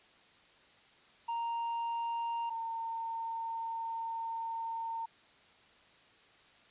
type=tone pair in turn; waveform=triangle / sine; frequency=930 / 911.4 Hz; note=A#5 / A#5; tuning=-4 / -39 cents; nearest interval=unison; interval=35 cents; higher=first; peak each=-31 / -35 dBFS; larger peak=first; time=1.28-2.5 / 2.5-5.06 s; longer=second; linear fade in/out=10 ms; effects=white hiss -62 dBFS RMS until 6.7 s + resampled to 8000 Hz